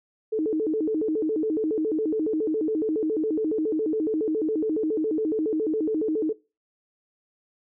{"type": "tone with vibrato", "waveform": "sine", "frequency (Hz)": 370, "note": "F#4", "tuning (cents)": 0, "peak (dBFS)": -22, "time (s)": [0.32, 6.33], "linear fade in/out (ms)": 10, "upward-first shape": "square", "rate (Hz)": 7.2, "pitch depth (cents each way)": 290, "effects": ["noise-tail reverb RT60 0.3 s tail -21 dB re dry"]}